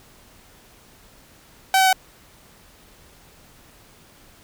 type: tone with pitch steps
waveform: sawtooth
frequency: 766 / 759.8 / 753.7 Hz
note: G5 / F#5 / F#5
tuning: -40 / +46 / +32 cents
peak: -10 dBFS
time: 1.74-1.929 s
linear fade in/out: 2 ms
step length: 63 ms
effects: pink hiss -51 dBFS RMS until 4.43 s